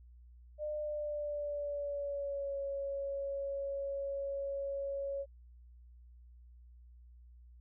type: tone with pitch glide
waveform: sine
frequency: 602 to 555.2 Hz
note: D5 to C#5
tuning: +43 to +3 cents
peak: -35 dBFS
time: 0.58-5.26 s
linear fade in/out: 50 ms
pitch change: -140 cents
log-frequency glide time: 0.75-2.57 s
effects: added 60 Hz sine -54 dBFS peak until 7.6 s